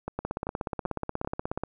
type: two click trains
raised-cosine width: 1 ms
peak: -16 / -18 dBFS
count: 25 / 4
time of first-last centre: 0.19-1.636 / 0.08-1.247 s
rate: 16.6 / 2.57 Hz
effects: none